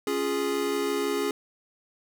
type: chord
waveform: square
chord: Db major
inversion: none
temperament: equal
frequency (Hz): 277.2 / 349.2 / 415.3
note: Db4 / F4 / Ab4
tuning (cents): 0 / 0 / 0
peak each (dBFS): -32 / -33 / -28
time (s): 0.07-1.31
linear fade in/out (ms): 2
effects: none